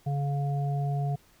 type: harmonic tone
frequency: 141.4 Hz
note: C#3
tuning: 35 cents sharp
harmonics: 1 / 3 / 5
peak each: -26 / -42 / -36 dBFS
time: 0.06-1.16 s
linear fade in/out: 10 ms
effects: pink hiss -61 dBFS RMS until 1.4 s